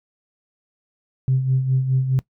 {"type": "tone with tremolo", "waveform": "sine", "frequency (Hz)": 131.2, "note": "C3", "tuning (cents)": 5, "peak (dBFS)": -13, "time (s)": [1.28, 2.19], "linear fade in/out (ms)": 0, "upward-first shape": "sine", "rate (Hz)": 4.8, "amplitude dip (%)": 60, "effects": ["noise-tail reverb RT60 0.1 s tail -21 dB re dry", "tanh soft clip ceiling -10 dBFS"]}